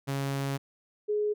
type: tone pair in turn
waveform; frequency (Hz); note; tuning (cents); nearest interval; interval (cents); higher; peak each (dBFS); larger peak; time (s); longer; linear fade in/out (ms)
sawtooth / sine; 137.9 / 419.4; C#3 / G#4; -9 / +17; octave + perfect fifth; 1926; second; -25; neither; 0.07-0.58 / 1.08-1.34; first; 20
effects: none